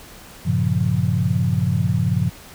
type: chord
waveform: sine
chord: G half-diminished seventh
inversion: none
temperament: equal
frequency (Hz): 98 / 116.54 / 138.59 / 174.61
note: G2 / Bb2 / Db3 / F3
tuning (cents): 0 / 0 / 0 / 0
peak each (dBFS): -22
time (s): 0.45-2.3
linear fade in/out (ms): 20
effects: pink hiss -42 dBFS RMS until 2.54 s